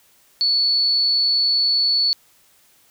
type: tone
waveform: sine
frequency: 4435 Hz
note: C#8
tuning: in tune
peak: -15 dBFS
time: 0.41-2.13 s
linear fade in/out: 0 ms
effects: white hiss -56 dBFS RMS until 2.9 s